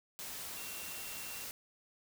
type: tone in noise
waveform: sine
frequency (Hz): 2737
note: F7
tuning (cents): -36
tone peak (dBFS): -51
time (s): 0.57-1.44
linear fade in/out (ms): 0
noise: white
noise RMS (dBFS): -44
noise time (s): 0.19-1.51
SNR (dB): -10
effects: none